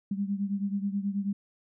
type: beating tone pair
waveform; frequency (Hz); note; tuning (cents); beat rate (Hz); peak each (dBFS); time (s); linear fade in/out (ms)
sine; 197.4 / 206.7; G3 / G#3; +12 / -8; 9.3; -29 / -33; 0.11-1.33; 5
effects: none